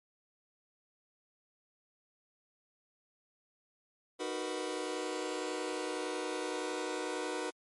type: chord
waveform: sawtooth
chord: B major seventh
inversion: first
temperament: just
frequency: 308.7 / 370.4 / 463 / 493.9 Hz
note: D#4 / F#4 / A#4 / B4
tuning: -14 / +2 / -12 / 0 cents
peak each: -37 / -36 / -38 / -36 dBFS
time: 4.19-7.51 s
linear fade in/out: 20 ms
effects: MP3 48 kbps